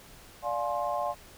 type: chord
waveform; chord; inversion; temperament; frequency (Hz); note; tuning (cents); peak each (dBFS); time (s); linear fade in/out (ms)
sine; D half-diminished seventh; none; just; 587.3 / 704.8 / 845.8 / 1057.2; D5 / F5 / Ab5 / C6; 0 / +16 / +31 / +18; -33 / -32 / -35 / -34; 0.42-1.15; 50
effects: pink hiss -52 dBFS RMS until 1.37 s